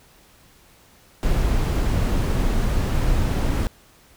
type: noise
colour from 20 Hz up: brown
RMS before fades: -20 dBFS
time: 1.23-3.67 s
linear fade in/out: 0 ms
effects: pink hiss -53 dBFS RMS until 4.16 s